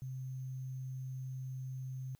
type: tone with sample-and-hold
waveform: sine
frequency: 130 Hz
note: C3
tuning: 11 cents flat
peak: -39 dBFS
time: 0.02-2.15 s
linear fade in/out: 0 ms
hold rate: 6300 Hz
effects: white hiss -75 dBFS RMS until 2.19 s